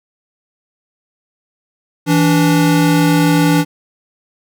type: tone pair together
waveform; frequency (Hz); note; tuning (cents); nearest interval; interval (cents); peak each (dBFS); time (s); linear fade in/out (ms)
square; 164.81 / 290.4; E3 / D4; 0 / -19; minor seventh; 981; -13; 2.06-3.65; 50
effects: none